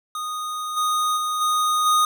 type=tone with level steps; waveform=square; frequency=1238 Hz; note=D#6; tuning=9 cents flat; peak=-27 / -20 / -23 / -19 / -16 dBFS; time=0.15-2.05 s; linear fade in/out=2 ms; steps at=0.76 / 1.16 / 1.4 / 1.85 s; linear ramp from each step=20 ms; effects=none